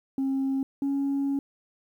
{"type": "tone pair in turn", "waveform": "sine", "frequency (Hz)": [269.2, 277.6], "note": ["C4", "C#4"], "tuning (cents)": [49, 3], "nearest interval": "minor second", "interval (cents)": 54, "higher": "second", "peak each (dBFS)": -22, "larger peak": "neither", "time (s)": [[0.18, 0.63], [0.82, 1.39]], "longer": "second", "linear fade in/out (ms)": 2, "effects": ["tanh soft clip ceiling -22 dBFS", "10-bit"]}